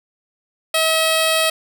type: tone with notch filter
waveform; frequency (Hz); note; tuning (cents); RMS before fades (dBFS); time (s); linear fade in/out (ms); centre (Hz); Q
10% pulse; 642; E5; -46; -17; 0.74-1.5; 5; 1600; 1.7
effects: none